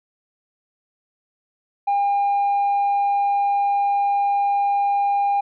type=tone with tanh clipping; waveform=triangle; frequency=805 Hz; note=G5; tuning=46 cents sharp; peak=-17 dBFS; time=1.87-5.41 s; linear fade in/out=10 ms; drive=6 dB; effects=none